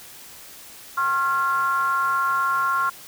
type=ring-modulated tone; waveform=triangle; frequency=154 Hz; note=D#3; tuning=17 cents flat; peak=-14 dBFS; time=0.97-2.9 s; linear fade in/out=10 ms; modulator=1230 Hz; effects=white hiss -43 dBFS RMS until 3.07 s